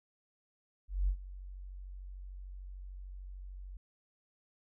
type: tone with ADSR envelope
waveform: sine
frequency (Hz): 46.7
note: F#1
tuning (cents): +17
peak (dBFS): -25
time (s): 0.88-3.77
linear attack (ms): 200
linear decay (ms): 79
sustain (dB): -18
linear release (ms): 3
effects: tanh soft clip ceiling -21 dBFS